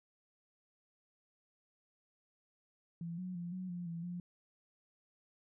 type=tone with pitch steps; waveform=sine; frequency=168.9 / 183 / 173.3 / 184.7 / 175.7 / 167.9 / 176.3 Hz; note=E3 / F#3 / F3 / F#3 / F3 / E3 / F3; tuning=+42 / -19 / -13 / -3 / +11 / +32 / +17 cents; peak=-39 dBFS; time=3.01-4.2 s; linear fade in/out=2 ms; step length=170 ms; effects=none